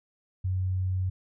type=tone; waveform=sine; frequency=93 Hz; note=F#2; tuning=9 cents sharp; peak=-25 dBFS; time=0.44-1.1 s; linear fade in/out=10 ms; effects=none